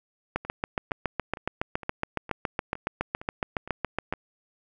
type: two click trains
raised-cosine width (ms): 0.5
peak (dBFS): -24 / -11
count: 9 / 28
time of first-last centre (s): 0.45-4.137 / 0.36-4.126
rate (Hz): 2.17 / 7.17
effects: none